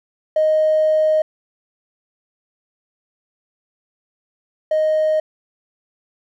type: tone pair in turn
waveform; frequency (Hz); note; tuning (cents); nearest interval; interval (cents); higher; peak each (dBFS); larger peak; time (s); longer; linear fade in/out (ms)
triangle; 622.3 / 622.3; D#5 / D#5; 0 / 0; unison; 0; neither; -9 / -11; first; 0.36-1.22 / 4.71-5.2; first; 5
effects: tanh soft clip ceiling -10 dBFS